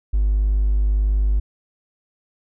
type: tone with hard clipping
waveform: triangle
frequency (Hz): 50.8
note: G#1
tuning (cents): -38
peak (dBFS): -15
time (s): 0.13-1.4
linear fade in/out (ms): 10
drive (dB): 3
effects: none